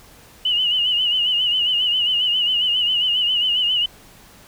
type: tone with vibrato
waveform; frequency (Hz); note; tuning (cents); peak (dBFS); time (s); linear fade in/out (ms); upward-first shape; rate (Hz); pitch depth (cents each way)
sine; 2937; F#7; -13; -16; 0.45-3.86; 5; sine; 7.4; 69
effects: pink hiss -47 dBFS RMS until 4.47 s